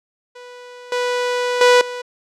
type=tone with level steps; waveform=sawtooth; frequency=492.4 Hz; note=B4; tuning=5 cents flat; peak=-32 / -14 / -5 / -22 dBFS; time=0.35-2.02 s; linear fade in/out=10 ms; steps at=0.92 / 1.61 / 1.81 s; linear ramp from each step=2 ms; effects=low-pass 6000 Hz 12 dB/octave